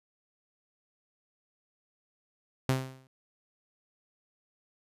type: tone with exponential decay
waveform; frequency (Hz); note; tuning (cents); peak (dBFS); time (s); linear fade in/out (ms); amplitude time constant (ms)
sawtooth; 131.2; C3; +5; -18; 2.69-3.07; 0; 82
effects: resampled to 32000 Hz